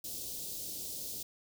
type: band-stop noise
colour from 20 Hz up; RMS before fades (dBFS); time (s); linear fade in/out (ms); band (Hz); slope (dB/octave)
white; -41; 0.04-1.23; 5; 550 to 3800; 24
effects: none